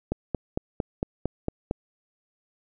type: click train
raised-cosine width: 2 ms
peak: -12 dBFS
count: 8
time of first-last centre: 0.12-1.711 s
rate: 4.4 Hz
effects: none